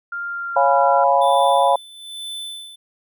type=tone with pitch glide; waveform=sine; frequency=1396.9 to 1371.3 Hz; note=F6 to F6; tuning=0 to -32 cents; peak=-24 dBFS; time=0.12-1.04 s; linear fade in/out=5 ms; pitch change=-32 cents; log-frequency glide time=0.27-0.87 s
type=chord; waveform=sine; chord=C# dominant seventh; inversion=none; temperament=equal; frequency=554.4 / 698.5 / 830.6 / 987.8 Hz; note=C#5 / E#5 / G#5 / B5; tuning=0 / 0 / 0 / 0 cents; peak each=-18 dBFS; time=0.56-1.76 s; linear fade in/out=5 ms
type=tone with tremolo; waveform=square; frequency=3518 Hz; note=A7; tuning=1 cent flat; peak=-28 dBFS; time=1.21-2.76 s; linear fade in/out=10 ms; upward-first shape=sine; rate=1.1 Hz; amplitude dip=75%
effects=none